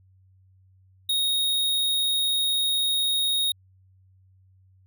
square tone, 3744 Hz, A#7, 7 cents sharp, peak -22 dBFS, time 1.09-3.52 s, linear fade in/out 5 ms, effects added 94 Hz sine -55 dBFS peak until 4.86 s

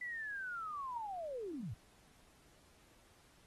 sine linear sweep, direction down, 2000 to 84.3 Hz, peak -40 dBFS, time 0.01-1.74 s, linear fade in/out 5 ms, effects pink hiss -67 dBFS RMS until 3.46 s + AAC 32 kbps

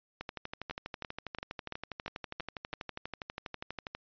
two click trains, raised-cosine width 0.3 ms, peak -21 / -22 dBFS, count 7 / 47, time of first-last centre 0.71-2.737 / 0.21-3.95 s, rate 2.96 / 12.3 Hz, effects resampled to 11025 Hz

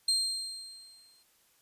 35% pulse tone with exponential decay, 4186 Hz, C8, in tune, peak -22 dBFS, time 0.08-1.23 s, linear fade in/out 5 ms, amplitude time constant 250 ms, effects white hiss -67 dBFS RMS until 1.61 s + resampled to 32000 Hz

